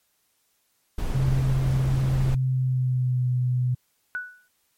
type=noise; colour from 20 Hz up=brown; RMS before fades=-27 dBFS; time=0.98-2.35 s; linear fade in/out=5 ms
type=tone with pitch glide; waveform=sine; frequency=132.1 to 125.19 Hz; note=C3 to B2; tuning=+17 to +24 cents; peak=-20 dBFS; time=1.14-3.75 s; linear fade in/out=10 ms; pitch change=-93 cents; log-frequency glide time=2.08-3.28 s
type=tone with exponential decay; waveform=sine; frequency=1480 Hz; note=F#6; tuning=in tune; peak=-24 dBFS; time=4.15-4.48 s; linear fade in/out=0 ms; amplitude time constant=70 ms
effects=white hiss -69 dBFS RMS until 4.77 s + MP3 64 kbps

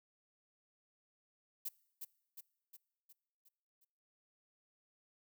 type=noise with echo; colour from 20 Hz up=violet; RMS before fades=-40 dBFS; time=1.65-1.69 s; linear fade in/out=10 ms; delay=360 ms; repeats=6; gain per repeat=-5 dB; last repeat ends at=3.85 s; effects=noise-tail reverb RT60 0.9 s tail -23 dB re dry

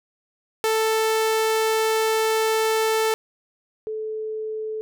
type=tone pair in turn; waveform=sawtooth / sine; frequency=441.3 / 435 Hz; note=A4 / A4; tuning=+5 / -20 cents; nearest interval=unison; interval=25 cents; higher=first; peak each=-15 / -26 dBFS; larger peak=first; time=0.64-3.14 / 3.87-4.81 s; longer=first; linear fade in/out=0 ms; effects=none

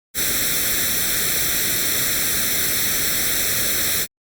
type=noise with comb filter; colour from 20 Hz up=white; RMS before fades=-20 dBFS; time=0.14-4.07 s; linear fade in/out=50 ms; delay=0.52 ms; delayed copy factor=+0.85; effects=Opus 48 kbps

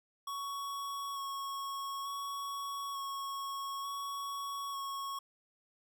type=tone with vibrato; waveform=square; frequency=1108.7 Hz; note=C#6; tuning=in tune; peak=-38 dBFS; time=0.27-5.19 s; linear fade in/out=5 ms; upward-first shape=square; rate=0.56 Hz; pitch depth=12 cents each way; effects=none

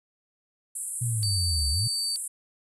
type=band-pass noise; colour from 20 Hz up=pink; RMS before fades=-34 dBFS; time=0.75-2.28 s; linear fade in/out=5 ms; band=8000 to 11000 Hz; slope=96 dB/octave
type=linear two-way sweep; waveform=sine; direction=down then up; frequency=123.47 to 66.8 to 123.47 Hz; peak=-25 dBFS; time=1.01-1.88 s; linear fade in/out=10 ms; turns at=1.7 s
type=tone; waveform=sine; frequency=4590 Hz; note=D8; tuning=40 cents flat; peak=-27 dBFS; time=1.23-2.16 s; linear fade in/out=0 ms
effects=none

